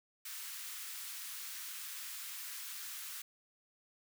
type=high-pass noise; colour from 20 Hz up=white; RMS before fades=-45 dBFS; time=0.25-3.22 s; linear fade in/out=5 ms; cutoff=1200 Hz; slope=24 dB/octave; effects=none